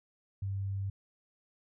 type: tone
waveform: sine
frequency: 98 Hz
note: G2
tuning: in tune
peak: -32 dBFS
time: 0.42-0.9 s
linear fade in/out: 5 ms
effects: none